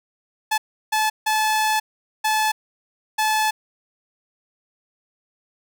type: tone bursts at uneven times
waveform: sawtooth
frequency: 865 Hz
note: A5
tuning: 30 cents flat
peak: -14 dBFS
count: 5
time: 0.51-0.58 / 0.92-1.1 / 1.26-1.8 / 2.24-2.52 / 3.18-3.51 s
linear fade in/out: 10 ms
effects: none